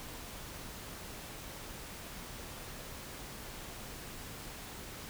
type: silence
effects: pink hiss -46 dBFS RMS until 5.09 s